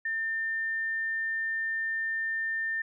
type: tone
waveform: sine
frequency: 1800 Hz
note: A6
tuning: 39 cents sharp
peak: -28 dBFS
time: 0.05-2.82 s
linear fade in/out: 5 ms
effects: none